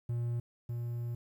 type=tone pair in turn; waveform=triangle; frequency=119 / 119 Hz; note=A#2 / A#2; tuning=+36 / +36 cents; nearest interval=unison; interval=0 cents; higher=neither; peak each=-29 / -32 dBFS; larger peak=first; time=0.09-0.4 / 0.69-1.15 s; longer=second; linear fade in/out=5 ms; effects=11-bit